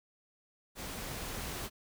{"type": "noise with level ramp", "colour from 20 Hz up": "pink", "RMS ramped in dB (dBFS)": [-42, -39], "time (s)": [0.75, 1.7], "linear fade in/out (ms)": 50, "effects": []}